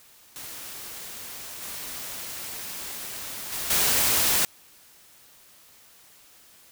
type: noise with level steps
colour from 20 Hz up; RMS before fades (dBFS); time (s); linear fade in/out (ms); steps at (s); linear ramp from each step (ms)
white; -39 / -36 / -31 / -22; 0.36-4.45; 0; 1.62 / 3.52 / 3.7; 5
effects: white hiss -54 dBFS RMS until 6.71 s